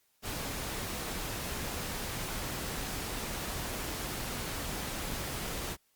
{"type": "noise", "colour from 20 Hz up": "pink", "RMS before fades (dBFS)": -37, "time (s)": [0.22, 5.77], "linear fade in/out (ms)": 50, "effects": ["white hiss -72 dBFS RMS until 5.95 s", "Opus 48 kbps"]}